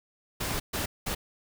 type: noise bursts at uneven times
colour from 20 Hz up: pink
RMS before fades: -31 dBFS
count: 3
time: 0.4-0.6 / 0.73-0.86 / 1.06-1.15 s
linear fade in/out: 10 ms
effects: none